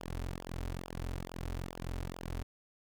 sawtooth tone with flanger, 43.65 Hz, F1, in tune, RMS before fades -40 dBFS, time 0-2.43 s, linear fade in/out 10 ms, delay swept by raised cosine 0.46 to 6.06 ms, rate 2.3 Hz, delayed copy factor -0.9, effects none

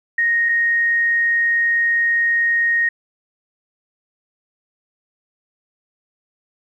sine tone pair in turn, 1864.7 / 1864.7 Hz, A#6 / A#6, 0 / 0 cents, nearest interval unison, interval 0 cents, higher neither, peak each -14 dBFS, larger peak neither, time 0.18-0.49 / 0.49-2.89 s, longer second, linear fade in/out 5 ms, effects 9-bit

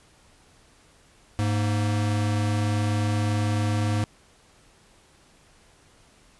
square tone pair together, 103.83 / 233.1 Hz, G#2 / A#3, 0 / 0 cents, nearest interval octave + major second, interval 1400 cents, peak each -23 / -32 dBFS, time 1.39-4.04 s, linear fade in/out 0 ms, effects pink hiss -57 dBFS RMS until 6.39 s + resampled to 24000 Hz

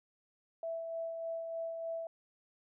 sine tone with tremolo, 660 Hz, E5, 2 cents sharp, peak -35 dBFS, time 0.63-2.07 s, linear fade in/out 2 ms, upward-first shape sine, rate 3.3 Hz, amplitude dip 35%, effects none

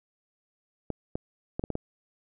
clicks, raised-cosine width 2 ms, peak -17 dBFS, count 6, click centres 0.903 / 1.155 / 1.595 / 1.639 / 1.703 / 1.754 s, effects none

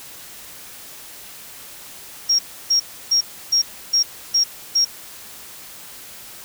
sine tone bursts, 5588 Hz, F8, in tune, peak -13 dBFS, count 7, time 2.29-4.85 s, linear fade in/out 10 ms, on 100 ms, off 310 ms, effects white hiss -39 dBFS RMS until 6.44 s

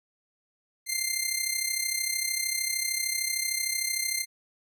10% pulse tone with amplitude modulation, 2093 Hz, C7, in tune, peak -15 dBFS, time 0.86-4.26 s, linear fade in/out 50 ms, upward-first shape sine, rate 33.2 Hz, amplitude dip 65%, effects none

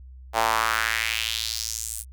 sawtooth tone with high-pass filter sweep, 112.2 Hz, A2, 34 cents sharp, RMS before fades -26 dBFS, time 0.33-2.05 s, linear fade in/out 50 ms, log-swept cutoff 730 to 9900 Hz, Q 2.6, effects added 64 Hz sine -41 dBFS peak until 2.12 s

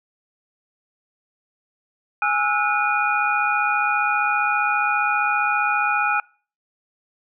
sine tone cluster, 829 / 1312 / 1447 / 2455 Hz, G#5 / E6 / F#6 / D#7, -3 / -9 / -39 / -24 cents, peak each -23 dBFS, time 2.22-6.2 s, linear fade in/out 2 ms, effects noise-tail reverb RT60 0.4 s tail -24 dB re dry

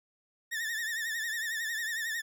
40% pulse tone with vibrato, 1807 Hz, A6, 46 cents sharp, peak -31 dBFS, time 0.51-2.22 s, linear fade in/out 20 ms, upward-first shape triangle, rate 11 Hz, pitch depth 99 cents each way, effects none

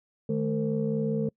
sine tone cluster, 152.6 / 215.8 / 453.9 / 519 Hz, D#3 / A3 / A#4 / C5, -33 / -33 / -46 / -14 cents, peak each -30 / -28 / -29 / -37 dBFS, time 0.29-1.29 s, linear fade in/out 5 ms, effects noise-tail reverb RT60 0.1 s tail -26 dB re dry + tanh soft clip ceiling -15 dBFS

